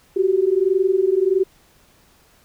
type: tone pair together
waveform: sine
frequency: 367.5 / 389 Hz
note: F#4 / G4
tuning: -12 / -13 cents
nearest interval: minor second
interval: 99 cents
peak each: -18 / -17 dBFS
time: 0.16-1.44 s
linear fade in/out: 10 ms
effects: pink hiss -55 dBFS RMS until 2.44 s